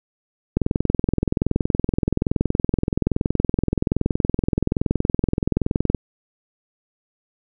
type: click train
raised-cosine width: 3 ms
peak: -5 dBFS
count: 115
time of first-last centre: 0.57-5.947 s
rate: 21.2 Hz
effects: none